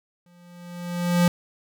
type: tone with exponential growth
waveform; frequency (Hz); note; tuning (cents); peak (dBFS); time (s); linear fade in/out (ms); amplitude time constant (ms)
square; 175.1; F3; +5; -15; 0.26-1.28; 2; 220
effects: none